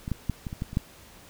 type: clicks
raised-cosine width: 5 ms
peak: -20 / -14 / -13 / -20 / -22 / -17 / -25 / -11 dBFS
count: 8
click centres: 0.079 / 0.117 / 0.297 / 0.468 / 0.529 / 0.621 / 0.731 / 0.771 s
effects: pink hiss -51 dBFS RMS until 1.29 s